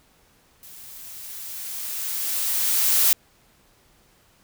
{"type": "noise with level ramp", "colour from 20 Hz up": "blue", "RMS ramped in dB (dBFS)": [-44, -17], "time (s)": [0.63, 3.13], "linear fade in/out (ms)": 0, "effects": ["pink hiss -59 dBFS RMS until 4.43 s"]}